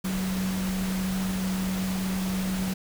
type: tone in noise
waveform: sine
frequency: 188.1 Hz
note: F#3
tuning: 29 cents sharp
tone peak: -26 dBFS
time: 0.04-2.74 s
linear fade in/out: 10 ms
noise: pink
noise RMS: -35 dBFS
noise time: 0.04-2.74 s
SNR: +6 dB
effects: none